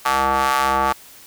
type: ring-modulated tone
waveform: sawtooth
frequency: 134.8 Hz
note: C#3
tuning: 48 cents flat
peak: -9 dBFS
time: 0.05-0.93 s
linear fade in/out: 10 ms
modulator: 1010 Hz
effects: white hiss -44 dBFS RMS until 1.26 s